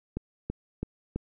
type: click train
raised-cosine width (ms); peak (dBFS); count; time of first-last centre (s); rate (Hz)
3; -18; 4; 0.17-1.16; 3.03
effects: none